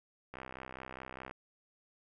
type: click train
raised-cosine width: 0.5 ms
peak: -29 dBFS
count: 64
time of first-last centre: 0.34-1.311 s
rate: 64.9 Hz
effects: none